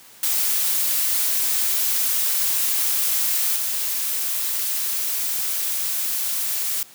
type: noise with level steps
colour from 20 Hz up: blue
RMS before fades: -21 / -24 dBFS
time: 0.23-6.83 s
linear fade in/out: 2 ms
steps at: 3.56 s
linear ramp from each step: 2 ms
effects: white hiss -47 dBFS RMS until 6.94 s + high-pass 100 Hz 12 dB/octave